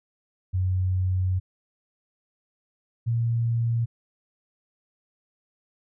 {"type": "tone pair in turn", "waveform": "sine", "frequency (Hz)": [92.5, 116.54], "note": ["F#2", "A#2"], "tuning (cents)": [0, 0], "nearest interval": "major third", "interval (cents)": 400, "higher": "second", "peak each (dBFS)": -21, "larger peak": "neither", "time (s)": [[0.53, 1.4], [3.06, 3.86]], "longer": "first", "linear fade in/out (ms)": 20, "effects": []}